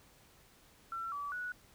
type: tone with pitch steps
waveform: sine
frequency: 1348 / 1149 / 1470 Hz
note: E6 / D6 / F#6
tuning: +38 / -38 / -12 cents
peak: -37 dBFS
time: 0.92-1.52 s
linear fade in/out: 2 ms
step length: 200 ms
effects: pink hiss -63 dBFS RMS until 1.74 s